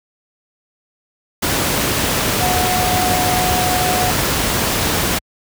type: tone in noise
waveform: sine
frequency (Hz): 729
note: F#5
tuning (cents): -26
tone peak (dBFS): -18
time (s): 2.4-4.11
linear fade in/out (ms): 10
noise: pink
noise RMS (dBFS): -17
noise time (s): 1.42-5.19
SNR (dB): -4
effects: high-pass 60 Hz 12 dB/octave